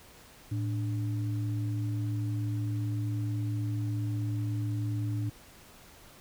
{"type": "tone pair together", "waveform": "sine", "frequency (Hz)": [110.01, 293.7], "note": ["A2", "D4"], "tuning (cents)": [0, 0], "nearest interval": "octave + perfect fourth", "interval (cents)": 1700, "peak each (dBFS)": [-29, -38], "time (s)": [0.51, 5.3], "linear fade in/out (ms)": 10, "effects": ["pink hiss -54 dBFS RMS until 6.2 s"]}